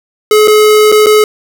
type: tone with dropouts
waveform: square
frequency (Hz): 426.1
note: G#4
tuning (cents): +44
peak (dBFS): -4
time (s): 0.31-1.24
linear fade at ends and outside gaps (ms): 2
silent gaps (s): 0.475-0.48 / 0.918-0.923 / 1.061-1.067
effects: none